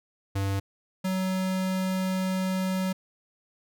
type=tone pair in turn; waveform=square; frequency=98.1 / 187.45 Hz; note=G2 / F#3; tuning=+2 / +23 cents; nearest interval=major seventh; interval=1121 cents; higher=second; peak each=-26 dBFS; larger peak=neither; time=0.35-0.6 / 1.04-2.93 s; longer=second; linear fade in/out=10 ms; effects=none